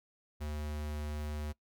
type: tone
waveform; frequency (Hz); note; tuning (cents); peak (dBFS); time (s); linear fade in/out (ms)
square; 74.9; D2; +35; -37; 0.4-1.53; 20
effects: noise-tail reverb RT60 0.1 s tail -21 dB re dry